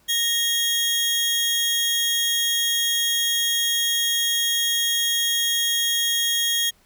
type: tone pair together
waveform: sawtooth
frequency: 1864.7 / 3275 Hz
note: A#6 / G#7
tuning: 0 / -25 cents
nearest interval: minor seventh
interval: 975 cents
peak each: -25 / -17 dBFS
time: 0.08-6.71 s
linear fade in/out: 20 ms
effects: pink hiss -59 dBFS RMS until 6.85 s